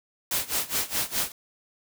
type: noise with tremolo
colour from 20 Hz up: white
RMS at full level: -25 dBFS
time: 0.31-1.32 s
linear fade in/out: 2 ms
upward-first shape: sine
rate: 4.8 Hz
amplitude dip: 90%
effects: none